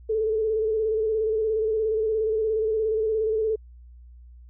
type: tone with vibrato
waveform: sine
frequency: 437.2 Hz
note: A4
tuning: 11 cents flat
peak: -21 dBFS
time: 0.09-3.56 s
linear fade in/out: 10 ms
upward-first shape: square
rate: 17 Hz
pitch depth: 32 cents each way
effects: added 60 Hz sine -44 dBFS peak until 4.49 s